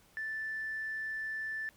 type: tone with tanh clipping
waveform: triangle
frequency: 1760 Hz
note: A6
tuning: in tune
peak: -35 dBFS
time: 0.17-1.69 s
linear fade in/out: 0 ms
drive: 4 dB
effects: pink hiss -64 dBFS RMS until 1.76 s